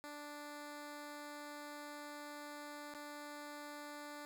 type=tone with dropouts; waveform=10% pulse; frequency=293.7 Hz; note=D4; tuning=in tune; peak=-39 dBFS; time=0.04-4.25 s; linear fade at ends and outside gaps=0 ms; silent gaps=2.938-2.948 s; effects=none